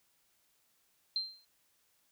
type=tone with exponential decay; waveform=sine; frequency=4147 Hz; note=C8; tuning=16 cents flat; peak=-28 dBFS; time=1.16-1.45 s; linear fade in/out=1 ms; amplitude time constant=63 ms; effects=white hiss -73 dBFS RMS until 2.11 s